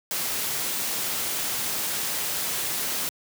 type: noise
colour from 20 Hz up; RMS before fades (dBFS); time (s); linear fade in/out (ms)
white; -28; 0.11-3.09; 0
effects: high-pass 100 Hz 12 dB/octave